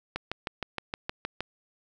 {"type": "click train", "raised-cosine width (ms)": 0.3, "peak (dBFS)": -15, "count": 9, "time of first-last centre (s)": [0.16, 1.406], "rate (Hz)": 6.42, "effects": []}